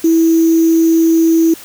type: tone with sample-and-hold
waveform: sine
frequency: 327.9 Hz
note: E4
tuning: 9 cents flat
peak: -7 dBFS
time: 0.04-1.54 s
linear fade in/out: 5 ms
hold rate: 6300 Hz
effects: white hiss -35 dBFS RMS until 1.64 s